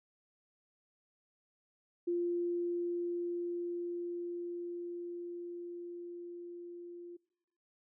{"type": "tone with level ramp", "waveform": "sine", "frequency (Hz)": 347.8, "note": "F4", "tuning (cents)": -7, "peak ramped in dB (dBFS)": [-30, -45], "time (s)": [2.07, 7.17], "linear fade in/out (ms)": 10, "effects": ["noise-tail reverb RT60 1.0 s tail -25 dB re dry"]}